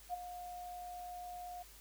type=tone with ADSR envelope; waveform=sine; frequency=714 Hz; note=F5; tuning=38 cents sharp; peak=-34 dBFS; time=0.09-1.63 s; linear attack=46 ms; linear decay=16 ms; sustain=-10 dB; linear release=11 ms; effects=added 50 Hz sine -60 dBFS peak until 1.8 s + white hiss -59 dBFS RMS until 1.8 s